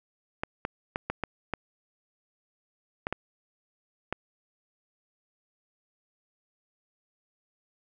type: clicks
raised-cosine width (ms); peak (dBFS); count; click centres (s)
0.5; -14; 9; 0.435 / 0.651 / 0.959 / 1.1 / 1.237 / 1.537 / 3.069 / 3.126 / 4.126
effects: none